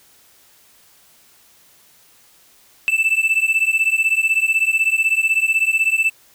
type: beating tone pair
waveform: triangle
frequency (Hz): 2637 / 2653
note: E7 / E7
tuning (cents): 0 / +10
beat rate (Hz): 16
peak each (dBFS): -16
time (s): 2.88-6.1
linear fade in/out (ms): 0
effects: white hiss -52 dBFS RMS until 6.34 s